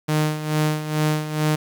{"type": "tone with tremolo", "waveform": "sawtooth", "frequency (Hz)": 153.3, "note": "D#3", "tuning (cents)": -25, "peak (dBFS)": -13, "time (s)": [0.08, 1.56], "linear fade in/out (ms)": 10, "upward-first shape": "sine", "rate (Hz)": 2.3, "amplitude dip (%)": 70, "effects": ["8-bit"]}